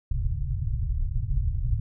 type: low-pass noise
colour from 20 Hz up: pink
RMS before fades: -26 dBFS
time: 0.11-1.8 s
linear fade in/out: 5 ms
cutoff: 140 Hz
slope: 96 dB/octave
effects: none